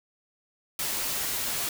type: noise with comb filter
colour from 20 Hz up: white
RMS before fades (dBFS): -30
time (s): 0.79-1.69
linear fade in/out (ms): 2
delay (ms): 11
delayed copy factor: -0.55
effects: none